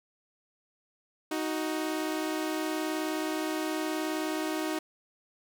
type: tone pair together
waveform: sawtooth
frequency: 312.1 / 371.2 Hz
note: D#4 / F#4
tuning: +5 / +6 cents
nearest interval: minor third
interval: 301 cents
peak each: -27 / -31 dBFS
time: 1.31-4.79 s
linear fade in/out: 5 ms
effects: none